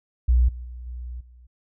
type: tone with level steps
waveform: sine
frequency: 61 Hz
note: B1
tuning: 21 cents flat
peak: -14 / -32 / -34 / -31 / -46 dBFS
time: 0.28-1.47 s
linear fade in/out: 10 ms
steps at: 0.48 / 0.64 / 0.86 / 1.2 s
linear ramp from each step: 10 ms
effects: none